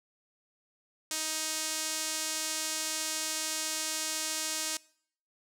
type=tone with band-pass filter; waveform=sawtooth; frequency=313.9 Hz; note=D#4; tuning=15 cents sharp; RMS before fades=-34 dBFS; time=1.11-4.77 s; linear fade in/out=2 ms; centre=7300 Hz; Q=1.3; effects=noise-tail reverb RT60 0.6 s tail -23 dB re dry